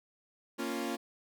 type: chord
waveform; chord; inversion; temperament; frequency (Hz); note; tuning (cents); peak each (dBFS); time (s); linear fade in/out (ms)
sawtooth; Bb minor; none; equal; 233.1 / 277.2 / 349.2; Bb3 / Db4 / F4; 0 / 0 / 0; -34; 0.58-0.97; 20
effects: none